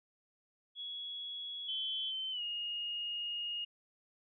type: tone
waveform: sine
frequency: 3354 Hz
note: G#7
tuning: 16 cents sharp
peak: -40 dBFS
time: 0.75-2.13 s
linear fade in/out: 50 ms
type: tone with pitch glide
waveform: sine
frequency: 3081 to 2858 Hz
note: G7 to F7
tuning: -31 to +39 cents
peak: -36 dBFS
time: 1.68-3.65 s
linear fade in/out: 10 ms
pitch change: -130 cents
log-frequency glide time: 2.31-2.42 s
effects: none